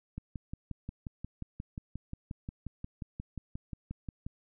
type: click train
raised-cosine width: 5 ms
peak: -26 dBFS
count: 24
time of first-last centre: 0.18-4.265 s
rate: 5.63 Hz
effects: none